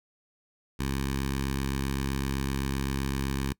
10% pulse tone with notch filter, 67.8 Hz, C#2, 38 cents flat, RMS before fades -30 dBFS, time 0.79-3.53 s, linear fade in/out 10 ms, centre 580 Hz, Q 0.79, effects noise-tail reverb RT60 0.1 s tail -24 dB re dry

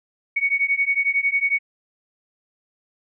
sine beating tone pair, 2225 / 2236 Hz, C#7 / C#7, +6 / +14 cents, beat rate 11 Hz, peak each -21 dBFS, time 0.36-1.59 s, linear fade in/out 10 ms, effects none

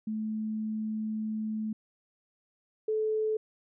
sine tone pair in turn, 217 / 434 Hz, A3 / A4, -24 / -24 cents, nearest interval octave, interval 1200 cents, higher second, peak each -30 / -26 dBFS, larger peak second, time 0.07-1.73 / 2.88-3.37 s, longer first, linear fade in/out 5 ms, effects none

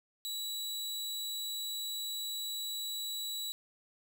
sawtooth tone, 3916 Hz, B7, 15 cents flat, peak -33 dBFS, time 0.25-3.52 s, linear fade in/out 0 ms, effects none

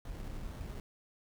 brown noise with sample-and-hold, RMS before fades -42 dBFS, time 0.05-0.8 s, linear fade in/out 2 ms, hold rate 2450 Hz, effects none

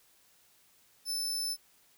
sawtooth tone, 5274 Hz, E8, in tune, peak -29 dBFS, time 1.05-1.57 s, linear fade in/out 50 ms, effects white hiss -65 dBFS RMS until 1.97 s

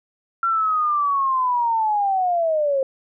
sine linear sweep, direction down, 1368 to 526 Hz, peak -17 dBFS, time 0.43-2.83 s, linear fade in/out 2 ms, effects none

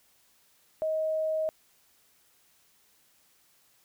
sine tone, 630 Hz, D#5, 21 cents sharp, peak -26 dBFS, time 0.82-1.49 s, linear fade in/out 0 ms, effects white hiss -65 dBFS RMS until 3.84 s

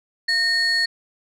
sine tone pair together, 1838 / 4372 Hz, A#6 / C#8, -25 / -25 cents, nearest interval octave + minor third, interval 1500 cents, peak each -18 dBFS, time 0.28-0.86 s, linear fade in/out 10 ms, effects tanh soft clip ceiling -14 dBFS

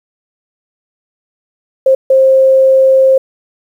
sine tone bursts at uneven times, 530 Hz, C5, 22 cents sharp, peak -4 dBFS, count 2, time 1.86-1.95 / 2.1-3.18 s, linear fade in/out 5 ms, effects 7-bit

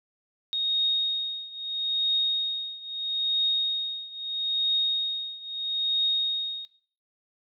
sine tone with tremolo, 3729 Hz, A#7, in tune, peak -20 dBFS, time 0.53-6.65 s, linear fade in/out 0 ms, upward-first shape triangle, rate 0.77 Hz, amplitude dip 90%, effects noise-tail reverb RT60 0.5 s tail -18 dB re dry

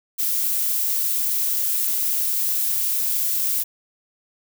violet noise, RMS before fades -22 dBFS, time 0.18-3.64 s, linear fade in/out 20 ms, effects none

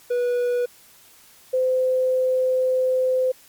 triangle / sine tone pair in turn, 488.1 / 513.5 Hz, B4 / C5, -20 / -33 cents, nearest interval minor second, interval 87 cents, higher second, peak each -17 dBFS, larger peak neither, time 0.1-0.66 / 1.53-3.32 s, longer second, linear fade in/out 10 ms, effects white hiss -51 dBFS RMS until 3.48 s + MP3 96 kbps

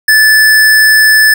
square tone, 1742 Hz, A6, 18 cents flat, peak -4 dBFS, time 0.08-1.34 s, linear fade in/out 5 ms, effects none

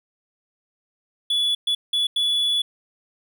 triangle tone bursts at uneven times, 3423 Hz, A7, 48 cents flat, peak -17 dBFS, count 4, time 1.3-1.55 / 1.67-1.75 / 1.93-2.07 / 2.16-2.62 s, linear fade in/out 5 ms, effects none

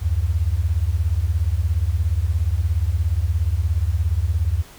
sine beating tone pair, 73.42 / 90.42 Hz, D2 / F#2, 0 / -39 cents, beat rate 17 Hz, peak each -20 / -20 dBFS, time 0.01-4.63 s, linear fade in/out 20 ms, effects pink hiss -45 dBFS RMS until 4.78 s

